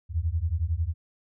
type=beating tone pair; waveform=sine; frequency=77.2 / 88.2 Hz; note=D#2 / F2; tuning=-13 / +18 cents; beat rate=11 Hz; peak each=-27 dBFS; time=0.09-0.94 s; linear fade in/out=50 ms; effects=none